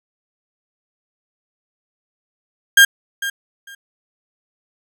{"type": "tone with echo", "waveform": "35% pulse", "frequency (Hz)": 1608, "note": "G6", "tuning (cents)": 44, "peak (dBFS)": -4, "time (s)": [2.77, 2.85], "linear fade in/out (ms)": 5, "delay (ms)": 450, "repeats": 2, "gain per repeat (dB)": -15, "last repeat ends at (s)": 3.75, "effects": []}